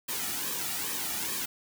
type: noise with flanger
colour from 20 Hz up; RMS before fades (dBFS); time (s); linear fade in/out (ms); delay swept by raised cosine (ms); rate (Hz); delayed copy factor
white; -33; 0.08-1.46; 10; 1.4 to 1.94; 2.4; -0.65
effects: none